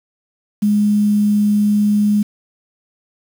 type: tone with quantisation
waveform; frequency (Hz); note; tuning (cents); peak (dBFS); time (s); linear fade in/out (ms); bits
sine; 207.7; G#3; 0; -11; 0.62-2.23; 10; 6
effects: none